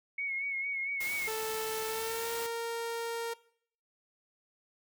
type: tone with vibrato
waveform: sine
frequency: 2200 Hz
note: C#7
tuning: 14 cents flat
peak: -32 dBFS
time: 0.18-1.28 s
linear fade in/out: 5 ms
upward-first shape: sine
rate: 4.4 Hz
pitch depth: 44 cents each way
type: noise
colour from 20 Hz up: white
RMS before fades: -41 dBFS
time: 1-2.47 s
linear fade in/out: 10 ms
type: tone with pitch glide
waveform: sawtooth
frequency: 440 to 463.2 Hz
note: A4 to A#4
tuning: 0 to -11 cents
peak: -30 dBFS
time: 1.27-3.34 s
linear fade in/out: 10 ms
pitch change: +89 cents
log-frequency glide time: 1.87-2.31 s
effects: noise-tail reverb RT60 0.6 s tail -20 dB re dry